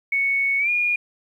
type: tone with pitch glide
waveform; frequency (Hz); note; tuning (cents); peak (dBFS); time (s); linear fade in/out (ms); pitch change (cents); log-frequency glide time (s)
sine; 2217 to 2432; C#7 to D#7; 0 to -40; -18; 0.12-0.96; 5; +160; 0.59-0.7
effects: 9-bit